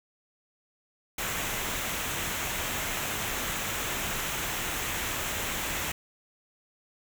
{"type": "noise with comb filter", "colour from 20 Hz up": "pink", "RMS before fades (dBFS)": -32, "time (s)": [1.18, 5.92], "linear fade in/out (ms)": 5, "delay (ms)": 0.21, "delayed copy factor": -0.5, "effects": []}